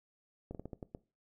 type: slowing click train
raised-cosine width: 2 ms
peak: -29 dBFS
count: 7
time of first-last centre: 0.51-0.949 s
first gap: 38 ms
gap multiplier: 1.26
effects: noise-tail reverb RT60 0.3 s tail -19 dB re dry